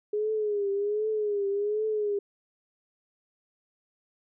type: tone with vibrato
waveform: sine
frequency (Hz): 415.3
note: G#4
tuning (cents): 0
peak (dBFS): -25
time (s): 0.13-2.19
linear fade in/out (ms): 5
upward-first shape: triangle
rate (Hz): 1.3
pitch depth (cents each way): 91
effects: none